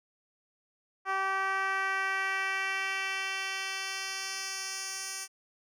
10% pulse tone with band-pass filter sweep, 385.8 Hz, G4, 28 cents flat, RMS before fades -33 dBFS, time 1.05-5.28 s, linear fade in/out 50 ms, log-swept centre 1100 to 7500 Hz, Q 1.4, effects none

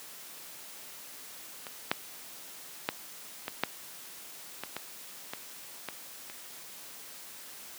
clicks, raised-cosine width 0.3 ms, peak -24 / -9 / -11 / -17 / -9 / -19 / -18 / -19 / -19 / -27 dBFS, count 10, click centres 1.668 / 1.915 / 2.889 / 3.481 / 3.636 / 4.636 / 4.766 / 5.335 / 5.887 / 6.299 s, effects white hiss -47 dBFS RMS until 7.78 s + high-pass 150 Hz 12 dB/octave

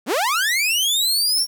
sawtooth linear sweep, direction up, 175.6 to 5600 Hz, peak -14 dBFS, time 0.06-1.47 s, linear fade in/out 50 ms, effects 8-bit

